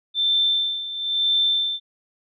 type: tone with tremolo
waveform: sine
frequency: 3555 Hz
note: A7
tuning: 17 cents sharp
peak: -16 dBFS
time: 0.14-1.8 s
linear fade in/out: 50 ms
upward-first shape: sine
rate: 1 Hz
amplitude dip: 75%
effects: none